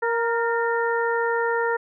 harmonic tone with a mistuned harmonic, 466.2 Hz, A#4, in tune, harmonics 1 / 2 / 3 / 4, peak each -23 / -26 / -28 / -29 dBFS, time 0.02-1.77 s, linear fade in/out 10 ms, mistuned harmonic 4, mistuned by -38 cents, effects none

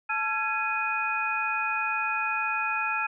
sine tone cluster, 874 / 1359 / 1665 / 2487 Hz, A5 / F6 / G#6 / D#7, -12 / -48 / +4 / -1 cents, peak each -32 / -30 / -34 / -29 dBFS, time 0.09-3.07 s, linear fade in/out 10 ms, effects none

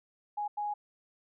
sine tone bursts at uneven times, 830.6 Hz, G#5, in tune, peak -31 dBFS, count 2, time 0.37-0.48 / 0.57-0.74 s, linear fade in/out 10 ms, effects none

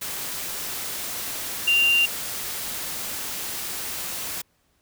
sine tone in noise, 2782 Hz, F7, 7 cents flat, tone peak -16 dBFS, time 1.67-2.06 s, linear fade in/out 10 ms, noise white, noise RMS -31 dBFS, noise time 0.01-4.42 s, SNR +12 dB, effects pink hiss -67 dBFS RMS until 4.81 s

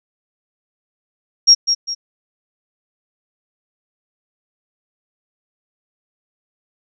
sine tone with echo, 5588 Hz, F8, in tune, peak -4 dBFS, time 1.47-1.55 s, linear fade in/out 20 ms, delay 200 ms, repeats 2, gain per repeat -8 dB, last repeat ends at 1.95 s, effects none

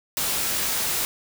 white noise with comb filter, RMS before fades -25 dBFS, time 0.17-1.05 s, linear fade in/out 0 ms, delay 18 ms, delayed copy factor -0.5, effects none

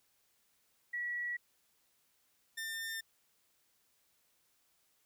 sine / sawtooth tone pair in turn, 1933 / 1800.7 Hz, B6 / A6, -38 / +40 cents, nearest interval minor second, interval 122 cents, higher first, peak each -35 / -35 dBFS, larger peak neither, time 0.93-1.37 / 2.57-3.01 s, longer neither, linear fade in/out 10 ms, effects white hiss -74 dBFS RMS until 5.05 s

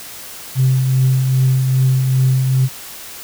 sine tone with tremolo, 130.81 Hz, C3, in tune, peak -8 dBFS, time 0.55-2.69 s, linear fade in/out 50 ms, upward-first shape triangle, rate 2.5 Hz, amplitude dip 45%, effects tanh soft clip ceiling -6 dBFS + white hiss -33 dBFS RMS until 3.23 s

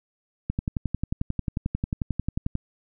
click train, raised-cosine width 5 ms, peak -13 dBFS, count 24, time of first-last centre 0.5-2.554 s, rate 11.2 Hz, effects none

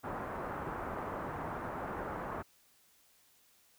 white low-pass noise, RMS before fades -40 dBFS, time 0.03-2.43 s, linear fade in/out 20 ms, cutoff 1300 Hz, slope 24 dB/octave, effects white hiss -67 dBFS RMS until 3.78 s

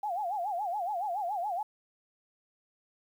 sine tone with vibrato, 764 Hz, G5, 45 cents flat, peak -30 dBFS, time 0.03-1.63 s, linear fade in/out 5 ms, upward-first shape sine, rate 7.1 Hz, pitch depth 200 cents each way, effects 10-bit

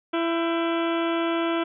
harmonic tone with a mistuned harmonic, 334.1 Hz, E4, 23 cents sharp, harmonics 1 / 2 / 3 / 4 / 5 / 6 / 7 / 8 / 9 / 10, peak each -24 / -29 / -33 / -32 / -38 / -41 / -38 / -41 / -40 / -40 dBFS, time 0.13-1.64 s, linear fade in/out 10 ms, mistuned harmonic 5, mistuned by -98 cents, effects none

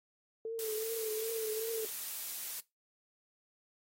sine tone with vibrato, 443.1 Hz, A4, 12 cents sharp, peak -35 dBFS, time 0.45-1.85 s, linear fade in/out 2 ms, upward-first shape triangle, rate 2.6 Hz, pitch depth 61 cents each way
blue noise, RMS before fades -40 dBFS, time 0.59-2.6 s, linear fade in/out 0 ms
effects noise-tail reverb RT60 0.2 s tail -20 dB re dry + AAC 48 kbps

